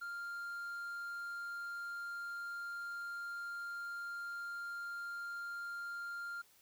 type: tone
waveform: triangle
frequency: 1396.9 Hz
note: F6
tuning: in tune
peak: -39 dBFS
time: 0.01-6.42 s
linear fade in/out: 10 ms
effects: white hiss -67 dBFS RMS until 6.61 s